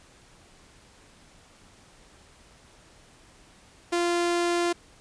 sawtooth tone, 346.4 Hz, F4, 14 cents flat, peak -19 dBFS, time 3.92-4.73 s, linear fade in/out 10 ms, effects pink hiss -55 dBFS RMS until 5 s + resampled to 22050 Hz

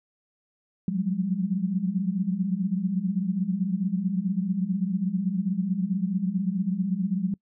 sine tone cluster, 178 / 187.1 / 202.8 Hz, F3 / F#3 / G#3, +33 / +20 / -41 cents, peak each -28 dBFS, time 0.88-7.34 s, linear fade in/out 2 ms, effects noise-tail reverb RT60 0.1 s tail -25 dB re dry

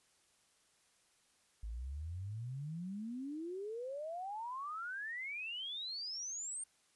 sine exponential sweep, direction up, 51.91 to 8870 Hz, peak -40 dBFS, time 1.63-6.64 s, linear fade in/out 5 ms, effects white hiss -72 dBFS RMS until 6.95 s + resampled to 24000 Hz

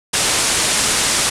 white low-pass noise, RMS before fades -17 dBFS, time 0.13-1.3 s, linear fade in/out 10 ms, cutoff 10000 Hz, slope 48 dB/octave, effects none

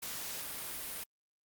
white noise, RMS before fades -41 dBFS, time 0.02-1.04 s, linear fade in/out 10 ms, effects Opus 48 kbps

